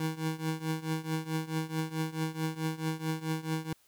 25% pulse tone with tremolo, 159 Hz, D#3, 38 cents sharp, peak -24 dBFS, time 0-3.73 s, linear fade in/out 2 ms, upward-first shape triangle, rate 4.6 Hz, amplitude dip 90%, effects white hiss -66 dBFS RMS until 3.87 s

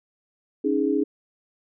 sine chord, C# suspended second, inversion none, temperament equal, 277.2 / 311.1 / 415.3 Hz, C#4 / D#4 / G#4, 0 / 0 / 0 cents, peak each -24 dBFS, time 0.64-1.04 s, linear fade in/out 10 ms, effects none

